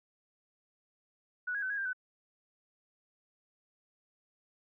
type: tone with pitch steps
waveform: sine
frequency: 1474 / 1648 / 1522 / 1652 / 1587 / 1505 Hz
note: F#6 / G#6 / F#6 / G#6 / G6 / F#6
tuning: -7 / -14 / +48 / -10 / +21 / +29 cents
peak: -32 dBFS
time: 1.47-1.932 s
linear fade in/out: 10 ms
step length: 77 ms
effects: none